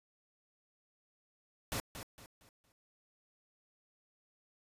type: noise with echo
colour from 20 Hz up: pink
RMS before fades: -37 dBFS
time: 1.72-1.8 s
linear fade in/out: 0 ms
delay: 230 ms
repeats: 4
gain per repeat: -9 dB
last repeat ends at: 2.72 s
effects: resampled to 32000 Hz